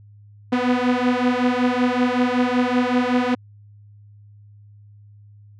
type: beating tone pair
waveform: sawtooth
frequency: 245.9 / 251.2 Hz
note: B3 / B3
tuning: -7 / +30 cents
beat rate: 5.3 Hz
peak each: -16 dBFS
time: 0.52-3.35 s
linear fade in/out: 10 ms
effects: added 103 Hz sine -44 dBFS peak until 5.59 s + low-pass 3000 Hz 12 dB/octave